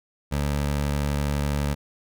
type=tone; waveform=20% pulse; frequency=72 Hz; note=D2; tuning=34 cents flat; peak=-18 dBFS; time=0.31-1.75 s; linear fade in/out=20 ms; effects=none